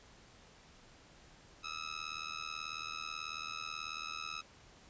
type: tone with amplitude modulation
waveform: 15% pulse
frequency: 1287 Hz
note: E6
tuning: 42 cents flat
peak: -30 dBFS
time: 1.63-4.42 s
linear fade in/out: 20 ms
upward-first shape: sine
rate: 78.3 Hz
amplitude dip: 95%
effects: pink hiss -60 dBFS RMS until 4.89 s + resampled to 16000 Hz